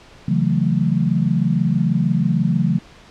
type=chord; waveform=sine; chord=F# minor seventh; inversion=second; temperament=equal with one note detuned; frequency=138.59 / 164.81 / 185 / 220.9 Hz; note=C#3 / E3 / F#3 / A3; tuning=0 / 0 / 0 / +7 cents; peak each=-21 / -19 / -20 / -22 dBFS; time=0.28-2.79 s; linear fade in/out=5 ms; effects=pink hiss -45 dBFS RMS until 3.1 s + low-pass 5000 Hz 12 dB/octave